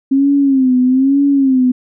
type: tone with vibrato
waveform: sine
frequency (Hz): 266.5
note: C4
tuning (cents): +32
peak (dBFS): -8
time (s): 0.11-1.72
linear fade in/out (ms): 10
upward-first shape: sine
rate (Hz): 1.1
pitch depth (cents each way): 100
effects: none